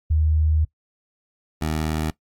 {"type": "tone pair in turn", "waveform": ["sine", "15% pulse"], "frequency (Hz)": [77.78, 78.08], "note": ["D#2", "D#2"], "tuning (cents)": [0, 7], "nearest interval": "unison", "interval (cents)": 7, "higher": "second", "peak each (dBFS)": -16, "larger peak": "neither", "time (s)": [[0.1, 0.65], [1.61, 2.11]], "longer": "first", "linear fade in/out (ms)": 10, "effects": ["noise-tail reverb RT60 0.1 s tail -20 dB re dry", "AAC 48 kbps"]}